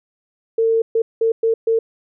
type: tone bursts at uneven times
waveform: sine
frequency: 452.2 Hz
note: A4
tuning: 47 cents sharp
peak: -13 dBFS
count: 5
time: 0.58-0.82 / 0.95-1.02 / 1.21-1.32 / 1.43-1.54 / 1.67-1.79 s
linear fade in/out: 5 ms
effects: none